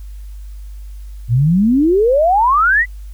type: exponential sweep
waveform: sine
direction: up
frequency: 110 to 2035 Hz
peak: -9 dBFS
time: 1.28-2.86 s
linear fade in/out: 50 ms
effects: added 50 Hz sine -28 dBFS peak until 3.13 s + white hiss -53 dBFS RMS until 3.13 s